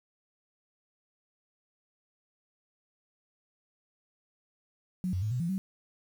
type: tone with pitch steps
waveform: sine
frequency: 183.1 / 92.1 / 107.2 / 124.5 / 169.9 / 190.7 Hz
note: F#3 / F#2 / A2 / B2 / F3 / G3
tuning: -18 / -7 / -45 / +14 / -47 / -47 cents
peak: -28 dBFS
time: 5.04-5.58 s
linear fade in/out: 0 ms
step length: 90 ms
effects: 9-bit